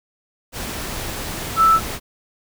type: tone in noise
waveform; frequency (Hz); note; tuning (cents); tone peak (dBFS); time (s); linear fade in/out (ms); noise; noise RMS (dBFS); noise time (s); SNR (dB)
sine; 1318.5; E6; 0; -10; 1.56-1.8; 50; pink; -28; 0.52-2; +15
effects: none